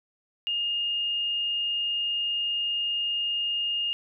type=tone; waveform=sine; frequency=2835 Hz; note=F7; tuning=25 cents sharp; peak=-25 dBFS; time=0.47-3.93 s; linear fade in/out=0 ms; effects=none